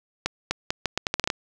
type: accelerating click train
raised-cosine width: 0.2 ms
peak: -6 dBFS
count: 11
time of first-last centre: 0.26-1.302 s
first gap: 250 ms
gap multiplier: 0.78
effects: none